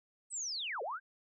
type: linear two-way sweep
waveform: sine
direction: down then up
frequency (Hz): 8320 to 415.3 to 1626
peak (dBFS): -36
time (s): 0.3-1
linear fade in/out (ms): 50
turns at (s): 0.82
effects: none